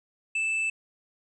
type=tone with tanh clipping; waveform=sine; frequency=2637 Hz; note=E7; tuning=in tune; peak=-26 dBFS; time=0.35-0.7 s; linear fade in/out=5 ms; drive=6 dB; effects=resampled to 22050 Hz